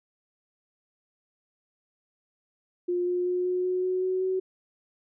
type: tone with pitch steps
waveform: sine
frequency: 354.5 / 357.4 / 360.3 / 363.2 / 366.2 / 369.1 / 372.1 / 375.1 Hz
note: F4 / F4 / F#4 / F#4 / F#4 / F#4 / F#4 / F#4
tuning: +26 / +40 / -46 / -32 / -18 / -4 / +10 / +24 cents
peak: -24 dBFS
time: 2.88-4.4 s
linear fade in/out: 10 ms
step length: 190 ms
effects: none